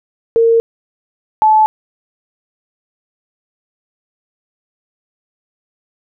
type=tone pair in turn; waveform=sine; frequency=458.7 / 865.9 Hz; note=A#4 / A5; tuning=-28 / -28 cents; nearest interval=major seventh; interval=1100 cents; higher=second; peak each=-7 / -6 dBFS; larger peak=second; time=0.36-0.6 / 1.42-1.66 s; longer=neither; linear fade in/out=0 ms; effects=none